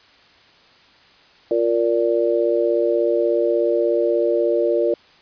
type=chord; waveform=sine; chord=Bb major; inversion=second; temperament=just; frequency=349.6 / 466.2 / 582.7 Hz; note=F4 / Bb4 / D5; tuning=+2 / 0 / -14 cents; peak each=-20 dBFS; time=1.51-4.94 s; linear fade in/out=2 ms; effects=white hiss -51 dBFS RMS until 5.21 s + resampled to 11025 Hz